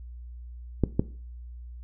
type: clicks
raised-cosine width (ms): 3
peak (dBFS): -8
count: 2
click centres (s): 0.837 / 0.995
effects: noise-tail reverb RT60 0.4 s tail -17 dB re dry + added 60 Hz sine -39 dBFS peak until 1.83 s